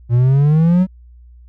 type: exponential sweep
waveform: triangle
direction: up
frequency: 116.54 to 190 Hz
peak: -7 dBFS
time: 0.09-0.87 s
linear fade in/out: 50 ms
effects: added 60 Hz sine -39 dBFS peak until 1.48 s